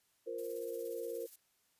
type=chord; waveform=sine; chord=F suspended fourth; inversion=none; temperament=just; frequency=349.2 / 465.6 / 523.8 Hz; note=F4 / Bb4 / C5; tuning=0 / -2 / +2 cents; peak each=-46 / -40 / -44 dBFS; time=0.26-1.27 s; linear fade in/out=20 ms
type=noise with tremolo; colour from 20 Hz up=violet; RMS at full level=-50 dBFS; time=0.38-1.36 s; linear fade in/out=5 ms; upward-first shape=sine; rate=17 Hz; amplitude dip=50%
effects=white hiss -75 dBFS RMS until 1.79 s + resampled to 32000 Hz